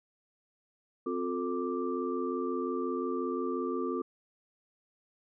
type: tone cluster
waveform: sine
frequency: 261.1 / 358 / 443.7 / 1175 Hz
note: C4 / F4 / A4 / D6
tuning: -3 / +43 / +14 / +1 cents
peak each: -35 / -34 / -36 / -39 dBFS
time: 1.06-4.02 s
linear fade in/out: 5 ms
effects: none